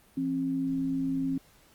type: tone pair together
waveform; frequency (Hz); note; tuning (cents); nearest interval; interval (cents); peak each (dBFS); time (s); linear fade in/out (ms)
sine; 168.67 / 268.2; E3 / C4; +40 / +43; minor sixth; 803; -36 / -27; 0.17-1.38; 5
effects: pink hiss -60 dBFS RMS until 1.74 s + Opus 32 kbps